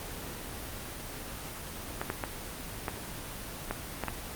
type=clicks; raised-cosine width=0.5 ms; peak=-15 dBFS; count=7; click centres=2.015 / 2.101 / 2.238 / 2.882 / 3.71 / 4.037 / 4.083 s; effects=pink hiss -40 dBFS RMS until 4.35 s + Opus 24 kbps